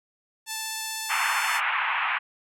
5% pulse tone with vibrato, 880 Hz, A5, in tune, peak -18 dBFS, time 0.46-1.61 s, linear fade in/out 50 ms, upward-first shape triangle, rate 16 Hz, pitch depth 10 cents each way
pink band-pass noise, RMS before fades -26 dBFS, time 1.09-2.19 s, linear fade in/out 20 ms, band 860 to 2800 Hz, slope 48 dB/octave
effects none

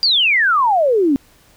sine exponential sweep, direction down, 4838 to 261.6 Hz, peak -11 dBFS, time 0.03-1.16 s, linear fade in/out 0 ms, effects pink hiss -51 dBFS RMS until 1.56 s

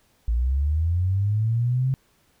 sine linear sweep, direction up, 55 to 134.1 Hz, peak -19 dBFS, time 0.28-1.94 s, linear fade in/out 0 ms, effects pink hiss -63 dBFS RMS until 2.4 s

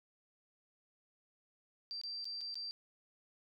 sine tone with dropouts, 4697 Hz, D8, 1 cent flat, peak -40 dBFS, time 1.91-2.71 s, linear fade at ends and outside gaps 0 ms, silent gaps 2.014-2.036 / 2.244-2.254 / 2.408-2.413 / 2.543-2.555 s, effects none

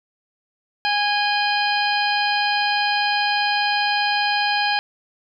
harmonic tone with a mistuned harmonic, 825 Hz, G#5, 12 cents flat, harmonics 1 / 2 / 3 / 4 / 5 / 6, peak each -21 / -24 / -26 / -27 / -28 / -29 dBFS, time 0.85-4.79 s, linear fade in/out 0 ms, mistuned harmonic 4, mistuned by -87 cents, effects none

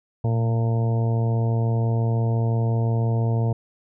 harmonic tone with a mistuned harmonic, 114.1 Hz, A#2, 37 cents flat, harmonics 1 / 2 / 3 / 4 / 5 / 6 / 7 / 8, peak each -19 / -31 / -36 / -32 / -38 / -35 / -44 / -39 dBFS, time 0.24-3.53 s, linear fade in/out 5 ms, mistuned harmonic 1, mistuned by +34 cents, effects none

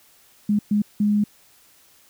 sine tone bursts at uneven times, 207.7 Hz, G#3, in tune, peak -16 dBFS, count 3, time 0.49-0.59 / 0.71-0.82 / 1-1.24 s, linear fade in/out 5 ms, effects white hiss -55 dBFS RMS until 2.09 s

